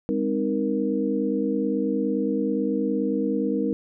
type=tone cluster; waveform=sine; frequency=203.3 / 261 / 310.5 / 469.7 Hz; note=G#3 / C4 / D#4 / A#4; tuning=-37 / -4 / -3 / +13 cents; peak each=-27 dBFS; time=0.09-3.73 s; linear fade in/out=0 ms; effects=none